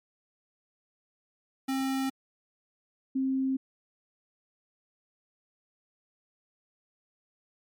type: tone pair in turn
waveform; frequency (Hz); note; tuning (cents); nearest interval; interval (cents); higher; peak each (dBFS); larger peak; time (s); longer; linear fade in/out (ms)
square / sine; 266.9 / 265.2; C4 / C4; +35 / +23; unison; 12; first; -28 / -25; second; 1.68-2.1 / 3.15-3.57; neither; 10
effects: MP3 96 kbps